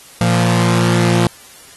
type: tone pair together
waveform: sawtooth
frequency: 115.9 / 173.65 Hz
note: A#2 / F3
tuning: -10 / -10 cents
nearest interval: perfect fifth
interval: 700 cents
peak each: -10 dBFS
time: 0.21-1.27 s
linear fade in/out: 0 ms
effects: white hiss -41 dBFS RMS until 1.76 s + AAC 32 kbps